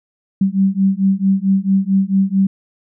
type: beating tone pair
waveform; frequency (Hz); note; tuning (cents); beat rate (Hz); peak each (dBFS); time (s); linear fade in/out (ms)
sine; 191.4 / 195.9; G3 / G3; -41 / -1; 4.5; -15; 0.41-2.47; 5
effects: none